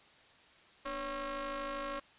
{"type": "ring-modulated tone", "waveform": "sawtooth", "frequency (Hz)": 267.2, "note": "C4", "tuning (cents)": 36, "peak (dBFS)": -30, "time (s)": [0.85, 2], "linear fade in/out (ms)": 10, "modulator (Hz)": 828, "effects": ["white hiss -61 dBFS RMS until 2.18 s", "resampled to 8000 Hz"]}